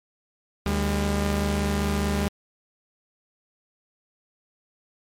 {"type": "tone pair together", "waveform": "sawtooth", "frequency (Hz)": [75.5, 201.6], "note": ["D2", "G3"], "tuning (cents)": [48, 49], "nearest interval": "octave + perfect fourth", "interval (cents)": 1701, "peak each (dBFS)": -21, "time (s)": [0.66, 2.28], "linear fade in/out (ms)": 0, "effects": ["MP3 64 kbps"]}